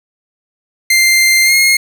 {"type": "tone with pitch glide", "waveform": "sawtooth", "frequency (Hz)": [2093, 2146], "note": ["C7", "C7"], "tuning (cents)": [0, 43], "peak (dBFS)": -4, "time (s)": [0.9, 1.77], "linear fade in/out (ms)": 5, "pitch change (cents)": 43, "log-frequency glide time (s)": [1.44, 1.54], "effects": []}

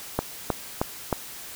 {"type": "click train", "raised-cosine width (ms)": 1, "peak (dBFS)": -8, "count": 4, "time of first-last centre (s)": [0.19, 1.127], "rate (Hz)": 3.2, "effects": ["white hiss -40 dBFS RMS until 1.55 s"]}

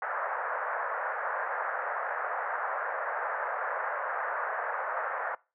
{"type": "band-pass noise", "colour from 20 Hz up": "white", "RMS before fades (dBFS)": -33, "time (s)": [0.02, 5.35], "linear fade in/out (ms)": 2, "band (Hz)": [510, 1700], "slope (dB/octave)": 48, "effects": ["noise-tail reverb RT60 0.3 s tail -23 dB re dry"]}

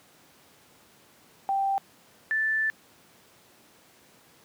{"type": "tone pair in turn", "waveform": "sine", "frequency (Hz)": [784, 1760], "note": ["G5", "A6"], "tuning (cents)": [0, 0], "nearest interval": "octave + major second", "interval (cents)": 1400, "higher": "second", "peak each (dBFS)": -23, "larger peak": "neither", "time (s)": [[1.49, 1.78], [2.31, 2.7]], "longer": "second", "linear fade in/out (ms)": 0, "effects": ["pink hiss -57 dBFS RMS until 4.44 s", "high-pass 150 Hz 12 dB/octave"]}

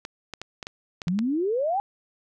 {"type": "clicks", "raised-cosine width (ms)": 0.2, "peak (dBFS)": -17, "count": 8, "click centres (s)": [0.051, 0.337, 0.416, 0.628, 0.669, 1.018, 1.082, 1.19]}
{"type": "exponential sweep", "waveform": "sine", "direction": "up", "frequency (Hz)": [164.81, 830.6], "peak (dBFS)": -22, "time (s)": [1.07, 1.8], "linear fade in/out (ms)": 0}
{"effects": []}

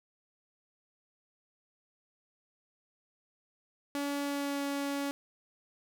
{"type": "tone with pitch glide", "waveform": "sawtooth", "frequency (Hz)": [284.3, 281.4], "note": ["C#4", "C#4"], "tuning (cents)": [44, 26], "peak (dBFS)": -28, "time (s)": [3.95, 5.11], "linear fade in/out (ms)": 0, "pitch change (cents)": -18, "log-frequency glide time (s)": [4.22, 4.64], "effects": []}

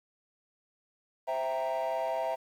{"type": "chord", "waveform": "triangle", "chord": "C dominant seventh", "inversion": "none", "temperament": "equal", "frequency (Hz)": [523.3, 659.3, 784, 932.3], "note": ["C5", "E5", "G5", "Bb5"], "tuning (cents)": [0, 0, 0, 0], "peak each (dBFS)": [-34, -29, -34, -33], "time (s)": [1.27, 2.36], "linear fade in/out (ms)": 20, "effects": ["tanh soft clip ceiling -23 dBFS", "10-bit"]}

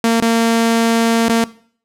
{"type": "tone with dropouts", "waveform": "sawtooth", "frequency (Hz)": 229.2, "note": "A#3", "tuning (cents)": -29, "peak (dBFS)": -7, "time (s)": [0.04, 1.44], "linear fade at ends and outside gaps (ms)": 2, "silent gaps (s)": [[0.203, 0.222], [1.284, 1.294]], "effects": ["noise-tail reverb RT60 0.5 s tail -19 dB re dry", "low-pass 12000 Hz 12 dB/octave"]}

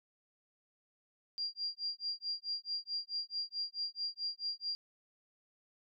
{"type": "tone with tremolo", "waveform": "sine", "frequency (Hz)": 4773, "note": "D8", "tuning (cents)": 27, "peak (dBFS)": -33, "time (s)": [1.38, 4.75], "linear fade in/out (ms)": 0, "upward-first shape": "sine", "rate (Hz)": 4.6, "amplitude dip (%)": 100, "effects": []}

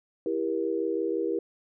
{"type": "chord", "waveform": "sine", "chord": "E diminished", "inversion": "none", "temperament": "just", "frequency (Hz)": [329.6, 395.6, 474.7], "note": ["E4", "G4", "Bb4"], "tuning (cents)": [0, 16, 31], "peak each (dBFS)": -30, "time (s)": [0.26, 1.39], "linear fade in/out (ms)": 2, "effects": []}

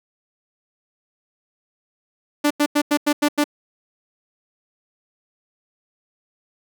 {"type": "tone bursts", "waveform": "sawtooth", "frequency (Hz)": 293.7, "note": "D4", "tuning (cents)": 0, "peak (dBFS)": -11, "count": 7, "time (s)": [2.44, 3.442], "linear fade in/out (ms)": 10, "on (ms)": 66, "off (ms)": 90, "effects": []}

